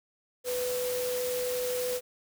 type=tone in noise; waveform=sine; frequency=497.3 Hz; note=B4; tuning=12 cents sharp; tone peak=-29 dBFS; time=0.44-2.01 s; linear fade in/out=50 ms; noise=white; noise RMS=-37 dBFS; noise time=0.44-2.01 s; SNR=+5 dB; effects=none